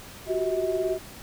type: tone cluster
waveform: sine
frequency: 363.8 / 382.1 / 642 Hz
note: F#4 / G4 / E5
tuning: -29 / -44 / -46 cents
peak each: -28 dBFS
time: 0.26-0.99 s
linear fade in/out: 50 ms
effects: pink hiss -44 dBFS RMS until 1.22 s